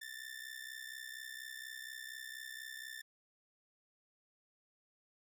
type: ring-modulated tone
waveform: sawtooth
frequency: 1781 Hz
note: A6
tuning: 21 cents sharp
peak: -39 dBFS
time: 0.01-3.02 s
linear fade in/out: 10 ms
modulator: 32.1 Hz
effects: none